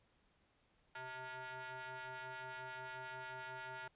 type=ring-modulated tone; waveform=sawtooth; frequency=258.4 Hz; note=C4; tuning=21 cents flat; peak=-39 dBFS; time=0.95-3.88 s; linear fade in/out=5 ms; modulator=1160 Hz; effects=pink hiss -75 dBFS RMS until 3.95 s + resampled to 8000 Hz

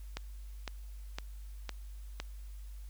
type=click train; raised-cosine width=0.2 ms; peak=-20 dBFS; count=5; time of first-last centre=0.17-2.2 s; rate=1.97 Hz; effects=added 50 Hz sine -43 dBFS peak until 2.89 s + white hiss -64 dBFS RMS until 2.89 s

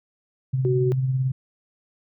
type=tone with tremolo; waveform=sine; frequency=130.81 Hz; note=C3; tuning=in tune; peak=-18 dBFS; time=0.53-1.32 s; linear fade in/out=10 ms; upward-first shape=sine; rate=18 Hz; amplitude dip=40%
type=tone; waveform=sine; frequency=373.3 Hz; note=F#4; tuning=15 cents sharp; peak=-21 dBFS; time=0.65-0.92 s; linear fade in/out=0 ms
effects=none

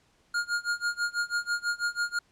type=tone with tremolo; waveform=square; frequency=1419 Hz; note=F6; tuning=27 cents sharp; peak=-25 dBFS; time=0.34-2.19 s; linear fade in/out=5 ms; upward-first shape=sine; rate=6.1 Hz; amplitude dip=95%; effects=pink hiss -66 dBFS RMS until 2.31 s + low-pass 8000 Hz 12 dB/octave

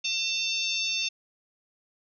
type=harmonic tone; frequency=899 Hz; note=A5; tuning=37 cents sharp; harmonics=3 / 4 / 5 / 6 / 7; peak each=-30 / -31 / -35 / -34 / -37 dBFS; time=0.04-1.09 s; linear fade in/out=10 ms; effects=none

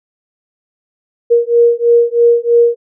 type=beating tone pair; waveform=sine; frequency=470 / 473.1 Hz; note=A#4 / A#4; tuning=+14 / +26 cents; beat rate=3.1 Hz; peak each=-10 dBFS; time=1.3-2.76 s; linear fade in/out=20 ms; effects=none

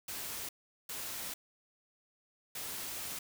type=noise bursts at uneven times; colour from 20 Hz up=white; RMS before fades=-41 dBFS; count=3; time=0.08-0.49 / 0.89-1.34 / 2.55-3.19 s; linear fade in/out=5 ms; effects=none

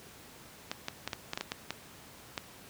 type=clicks; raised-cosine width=0.2 ms; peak=-16 dBFS; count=10; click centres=0.715 / 0.884 / 1.076 / 1.132 / 1.334 / 1.375 / 1.41 / 1.519 / 1.706 / 2.378 s; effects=pink hiss -52 dBFS RMS until 2.69 s + high-pass 80 Hz 12 dB/octave

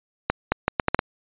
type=accelerating click train; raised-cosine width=0.5 ms; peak=-3 dBFS; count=7; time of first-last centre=0.3-0.992 s; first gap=220 ms; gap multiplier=0.73; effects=resampled to 8000 Hz

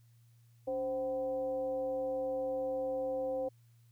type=tone with frequency modulation; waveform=sine; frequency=523.3 Hz; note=C5; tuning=in tune; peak=-32 dBFS; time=0.67-3.49 s; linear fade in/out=10 ms; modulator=239 Hz; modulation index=0.52; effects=added 117 Hz sine -60 dBFS peak until 3.91 s + white hiss -75 dBFS RMS until 3.91 s

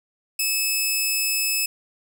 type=tone; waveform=10% pulse; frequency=2600 Hz; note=E7; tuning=24 cents flat; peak=-12 dBFS; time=0.39-1.66 s; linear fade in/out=5 ms; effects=none

